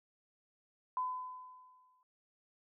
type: tone with exponential decay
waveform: sine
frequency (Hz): 1011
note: B5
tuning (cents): +40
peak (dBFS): -31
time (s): 0.97-2.03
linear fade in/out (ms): 1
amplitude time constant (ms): 230
effects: none